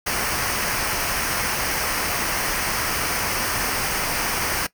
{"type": "noise with comb filter", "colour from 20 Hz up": "pink", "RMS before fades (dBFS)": -24, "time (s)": [0.06, 4.67], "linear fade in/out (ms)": 10, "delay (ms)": 0.27, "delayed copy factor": -0.6, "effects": ["noise-tail reverb RT60 0.1 s tail -19 dB re dry"]}